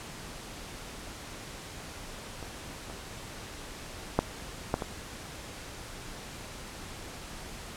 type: clicks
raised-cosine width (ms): 1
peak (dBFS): -27 / -28 / -8 / -11 / -18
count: 5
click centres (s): 2.427 / 2.899 / 4.19 / 4.741 / 4.822
effects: pink hiss -43 dBFS RMS until 7.76 s + low-pass 10000 Hz 12 dB/octave